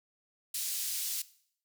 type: band-pass noise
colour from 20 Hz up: white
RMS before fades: -35 dBFS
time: 0.54-1.22 s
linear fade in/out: 5 ms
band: 3900 to 16000 Hz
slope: 12 dB/octave
effects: noise-tail reverb RT60 0.6 s tail -18 dB re dry